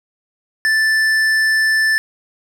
sine tone with tanh clipping, 1760 Hz, A6, in tune, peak -14 dBFS, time 0.65-1.98 s, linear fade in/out 0 ms, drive 12 dB, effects none

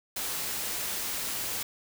white noise, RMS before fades -33 dBFS, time 0.16-1.63 s, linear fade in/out 5 ms, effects none

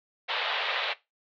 white band-pass noise, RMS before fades -30 dBFS, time 0.28-0.94 s, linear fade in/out 20 ms, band 470 to 3800 Hz, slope 48 dB/octave, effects noise-tail reverb RT60 0.2 s tail -17 dB re dry

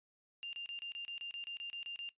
sine tone bursts, 2794 Hz, F7, in tune, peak -40 dBFS, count 13, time 0.43-2.09 s, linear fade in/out 0 ms, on 100 ms, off 30 ms, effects noise-tail reverb RT60 0.1 s tail -17 dB re dry + resampled to 8000 Hz

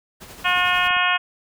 pink noise with tremolo, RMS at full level -39 dBFS, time 0.2-0.89 s, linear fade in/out 20 ms, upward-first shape sine, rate 11 Hz, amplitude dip 40%
harmonic tone, 360 Hz, F#4, 47 cents flat, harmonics 2 / 3 / 4 / 5 / 6 / 7 / 8 / 9, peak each -26 / -23 / -23 / -25 / -29 / -23 / -26 / -29 dBFS, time 0.44-1.18 s, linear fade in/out 20 ms
clicks, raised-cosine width 3 ms, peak -29 dBFS, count 4, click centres 0.574 / 0.87 / 0.907 / 0.967 s
effects none

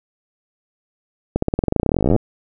accelerating click train, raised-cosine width 2 ms, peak -3 dBFS, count 30, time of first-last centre 1.36-2.163 s, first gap 64 ms, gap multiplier 0.93, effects none

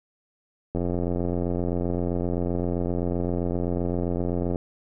click train, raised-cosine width 2 ms, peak -14 dBFS, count 335, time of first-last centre 0.75-4.558 s, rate 87.7 Hz, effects none

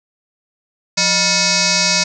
sine tone with frequency modulation, 177.5 Hz, F3, 28 cents sharp, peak -12 dBFS, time 0.97-2.04 s, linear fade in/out 10 ms, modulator 791 Hz, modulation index 7.8, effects none

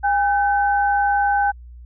sine tone pair together, 809.4 / 1528 Hz, G#5 / G6, -45 / -45 cents, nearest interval major seventh, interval 1100 cents, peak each -16 / -22 dBFS, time 0.03-1.52 s, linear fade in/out 20 ms, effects added 60 Hz sine -37 dBFS peak until 1.85 s

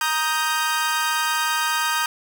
sawtooth chord, Eb major, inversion second, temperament equal with one note detuned, 935.6 / 1244.5 / 1568 Hz, Bb5 / Eb6 / G6, +6 / 0 / 0 cents, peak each -21 dBFS, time 0.01-2.06 s, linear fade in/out 2 ms, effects none

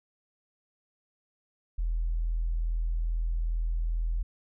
sine tone, 41.2 Hz, E1, in tune, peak -25 dBFS, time 1.78-4.23 s, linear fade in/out 10 ms, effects tanh soft clip ceiling -21 dBFS

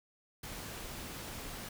pink noise, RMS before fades -44 dBFS, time 0.43-1.69 s, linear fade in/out 5 ms, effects none

